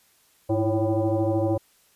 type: tone with frequency modulation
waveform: sine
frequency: 116.54 Hz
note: A#2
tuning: in tune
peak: -20 dBFS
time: 0.49-1.58 s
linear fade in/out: 10 ms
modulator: 220 Hz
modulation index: 2.5
effects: white hiss -61 dBFS RMS until 1.95 s + resampled to 32000 Hz